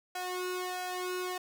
sawtooth tone with flanger, 364.2 Hz, F#4, 27 cents flat, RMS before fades -36 dBFS, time 0.15-1.38 s, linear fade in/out 5 ms, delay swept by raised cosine 1.5 to 2 ms, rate 1.5 Hz, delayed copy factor +0.95, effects none

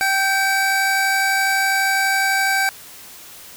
square tone cluster, 775 / 1564 / 2273 Hz, G5 / G6 / C#7, -20 / -4 / +43 cents, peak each -22 / -19 / -25 dBFS, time 0.01-2.69 s, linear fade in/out 0 ms, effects white hiss -40 dBFS RMS until 3.56 s

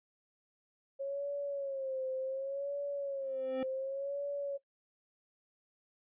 sine tone with vibrato, 545 Hz, C#5, 29 cents flat, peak -34 dBFS, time 0.99-4.58 s, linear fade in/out 20 ms, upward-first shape sine, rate 0.68 Hz, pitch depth 76 cents each way
square tone with exponential growth, 261.6 Hz, C4, in tune, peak -35 dBFS, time 3.21-3.63 s, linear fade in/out 2 ms, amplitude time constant 90 ms
effects noise-tail reverb RT60 0.1 s tail -18 dB re dry + resampled to 8000 Hz

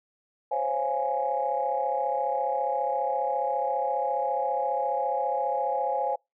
sine chord, Db major seventh, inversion third, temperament just, 519.7 / 554.4 / 693 / 831.5 Hz, C5 / Db5 / F5 / Ab5, -12 / 0 / -14 / +2 cents, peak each -31 / -31 / -32 / -27 dBFS, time 0.51-6.16 s, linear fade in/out 10 ms, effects noise-tail reverb RT60 0.2 s tail -26 dB re dry + tanh soft clip ceiling -14 dBFS

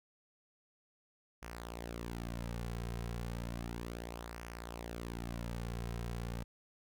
sawtooth tone with flanger, 58.27 Hz, A#1, in tune, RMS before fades -42 dBFS, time 1.42-6.44 s, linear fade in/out 10 ms, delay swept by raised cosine 0.25 to 3.45 ms, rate 0.33 Hz, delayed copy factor -0.6, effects none

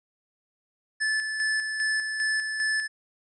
square tone with tremolo, 1741 Hz, A6, 19 cents flat, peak -24 dBFS, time 1-2.88 s, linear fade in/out 20 ms, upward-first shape square, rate 2.5 Hz, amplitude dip 45%, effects resampled to 22050 Hz

